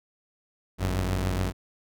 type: tone pair together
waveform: sawtooth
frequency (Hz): 49.81 / 92.5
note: G1 / F#2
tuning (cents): +28 / 0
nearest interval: major seventh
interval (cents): 1072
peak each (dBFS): -25 / -23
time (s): 0.78-1.53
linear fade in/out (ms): 50
effects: none